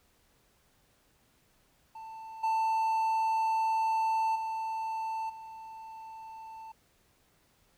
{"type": "tone with level steps", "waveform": "triangle", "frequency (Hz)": 889, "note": "A5", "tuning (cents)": 18, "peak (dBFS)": [-40, -24, -30, -41], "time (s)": [1.95, 6.72], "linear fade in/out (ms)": 5, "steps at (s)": [2.43, 4.35, 5.29], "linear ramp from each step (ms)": 10, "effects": ["pink hiss -68 dBFS RMS until 7.77 s"]}